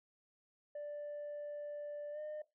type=tone with pitch glide; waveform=sine; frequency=587.3 to 607 Hz; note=D5 to D#5; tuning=0 to -43 cents; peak=-39 dBFS; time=0.75-2.42 s; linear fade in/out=5 ms; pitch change=+57 cents; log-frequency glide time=2.12-2.19 s; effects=noise-tail reverb RT60 0.2 s tail -18 dB re dry + tanh soft clip ceiling -40 dBFS